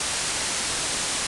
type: low-pass noise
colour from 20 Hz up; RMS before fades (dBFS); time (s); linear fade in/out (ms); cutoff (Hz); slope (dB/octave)
white; -27; 0-1.27; 5; 10000; 96
effects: none